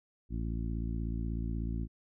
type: harmonic tone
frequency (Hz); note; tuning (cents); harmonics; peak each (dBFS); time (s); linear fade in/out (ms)
56.4; A1; +44; 1 / 2 / 3 / 4 / 5 / 6; -34 / -39 / -42 / -42 / -45 / -49; 0.29-1.88; 50
effects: none